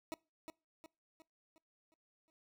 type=tone with echo; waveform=20% pulse; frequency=320.1 Hz; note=D#4; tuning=49 cents sharp; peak=-35 dBFS; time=0.12-0.14 s; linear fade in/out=0 ms; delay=360 ms; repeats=6; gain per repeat=-6 dB; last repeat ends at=2.3 s; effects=noise-tail reverb RT60 0.3 s tail -25 dB re dry